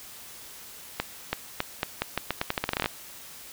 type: accelerating click train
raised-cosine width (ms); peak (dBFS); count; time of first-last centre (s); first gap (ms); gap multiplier
0.3; -9; 18; 1-2.859; 330; 0.83
effects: white hiss -45 dBFS RMS until 3.52 s